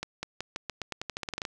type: accelerating click train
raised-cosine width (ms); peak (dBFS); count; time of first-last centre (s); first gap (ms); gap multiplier
0.2; -16; 16; 0.03-1.452; 200; 0.88
effects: none